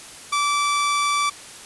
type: tone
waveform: sawtooth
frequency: 1161 Hz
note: D6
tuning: 20 cents flat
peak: -15 dBFS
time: 0.32-1.3 s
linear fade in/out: 10 ms
effects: white hiss -40 dBFS RMS until 1.65 s + resampled to 24000 Hz